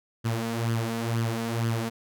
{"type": "tone with flanger", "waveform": "sawtooth", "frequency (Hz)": 115, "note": "A#2", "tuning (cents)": -23, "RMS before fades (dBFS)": -28, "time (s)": [0.24, 1.9], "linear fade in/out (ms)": 20, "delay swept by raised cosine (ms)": [0.62, 4.62], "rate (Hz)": 2.1, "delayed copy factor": 0.6, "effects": []}